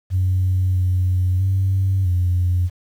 sine tone with pitch steps, 92.6 / 91.5 / 95.7 / 89.4 Hz, F#2 / F#2 / G2 / F2, +2 / -19 / -41 / +41 cents, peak -14 dBFS, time 0.1-2.7 s, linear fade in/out 50 ms, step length 650 ms, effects tanh soft clip ceiling -11 dBFS + 8-bit

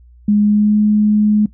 sine tone with pitch glide, 207.7 to 210.8 Hz, G#3 to G#3, 0 to +26 cents, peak -9 dBFS, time 0.28-1.46 s, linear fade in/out 5 ms, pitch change +26 cents, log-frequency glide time 0.41-0.77 s, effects noise-tail reverb RT60 0.1 s tail -17 dB re dry + added 60 Hz sine -41 dBFS peak until 1.53 s

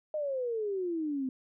sine exponential sweep, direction down, 622.3 to 255.1 Hz, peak -30 dBFS, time 0.14-1.29 s, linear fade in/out 2 ms, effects none

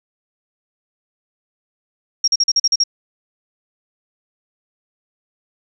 sine tone bursts, 5588 Hz, F8, in tune, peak -11 dBFS, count 8, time 2.24-2.838 s, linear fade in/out 5 ms, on 38 ms, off 42 ms, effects none

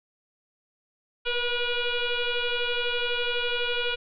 sine tone with frequency modulation, 1446 Hz, F#6, 40 cents flat, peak -24 dBFS, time 1.25-3.96 s, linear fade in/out 20 ms, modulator 484 Hz, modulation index 4, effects none

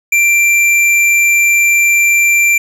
square tone, 2359 Hz, D7, 7 cents sharp, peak -8 dBFS, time 0.12-2.58 s, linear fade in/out 5 ms, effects low-pass 12000 Hz 12 dB/octave + 8-bit

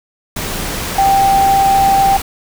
sine tone in noise, 784 Hz, G5, in tune, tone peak -8 dBFS, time 0.98-2.17 s, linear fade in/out 5 ms, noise pink, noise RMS -21 dBFS, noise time 0.36-2.22 s, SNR +10 dB, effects none

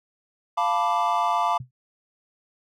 triangle chord, B half-diminished seventh, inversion second, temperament equal, 698.5 / 880 / 987.8 / 1174.7 Hz, F5 / A5 / B5 / D6, 0 / 0 / 0 / 0 cents, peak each -24 dBFS, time 0.57-1.58 s, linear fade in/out 10 ms
sine tone with exponential decay, 126 Hz, B2, 35 cents sharp, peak -29 dBFS, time 1.6-1.71 s, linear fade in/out 5 ms, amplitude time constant 22 ms
effects none

